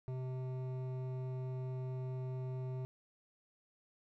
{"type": "tone with hard clipping", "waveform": "sine", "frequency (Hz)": 128.9, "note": "C3", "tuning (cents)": -26, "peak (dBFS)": -40, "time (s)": [0.08, 2.85], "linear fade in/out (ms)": 0, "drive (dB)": 12, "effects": []}